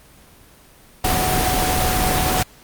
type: tone in noise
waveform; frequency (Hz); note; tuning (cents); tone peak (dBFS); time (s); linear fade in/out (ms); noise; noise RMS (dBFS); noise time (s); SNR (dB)
sine; 740; F#5; 0; -22; 1.04-2.43; 5; pink; -19; 1.04-2.43; -6
effects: pink hiss -48 dBFS RMS until 2.63 s + Opus 24 kbps